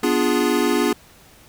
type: chord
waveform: square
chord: B diminished seventh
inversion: none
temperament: equal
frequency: 246.9 / 293.7 / 349.2 / 415.3 Hz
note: B3 / D4 / F4 / Ab4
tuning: 0 / 0 / 0 / 0 cents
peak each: -23 dBFS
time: 0.03-0.93 s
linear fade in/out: 5 ms
effects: pink hiss -49 dBFS RMS until 1.48 s